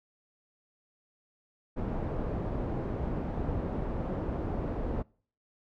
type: low-pass noise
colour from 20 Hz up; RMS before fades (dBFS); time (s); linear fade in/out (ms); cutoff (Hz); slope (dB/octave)
pink; -33; 1.76-5.03; 20; 650; 12
effects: noise-tail reverb RT60 0.5 s tail -26 dB re dry